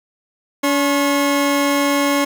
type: tone pair together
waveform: 25% pulse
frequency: 284.3 / 1086 Hz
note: C#4 / C#6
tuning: +44 / -36 cents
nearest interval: octave + major seventh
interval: 2320 cents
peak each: -12 / -17 dBFS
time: 0.63-2.25 s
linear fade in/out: 10 ms
effects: none